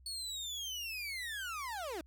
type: linear sweep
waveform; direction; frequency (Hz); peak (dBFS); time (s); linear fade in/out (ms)
30% pulse; down; 4435 to 293.7; -36; 0.06-2.01; 2
effects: added 64 Hz sine -57 dBFS peak until 2.06 s